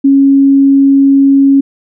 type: tone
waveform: sine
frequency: 275.1 Hz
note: C#4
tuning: 13 cents flat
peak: -3 dBFS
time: 0.04-1.61 s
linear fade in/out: 10 ms
effects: none